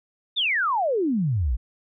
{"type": "exponential sweep", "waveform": "sine", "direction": "down", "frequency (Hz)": [3754, 51.3], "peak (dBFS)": -20, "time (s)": [0.36, 1.57], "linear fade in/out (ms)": 20, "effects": []}